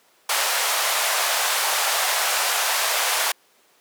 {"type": "band-pass noise", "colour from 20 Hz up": "pink", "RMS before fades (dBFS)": -22, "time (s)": [0.29, 3.32], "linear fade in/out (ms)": 5, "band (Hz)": [630, 15000], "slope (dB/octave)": 24, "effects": ["pink hiss -58 dBFS RMS until 3.8 s", "high-pass 400 Hz 12 dB/octave"]}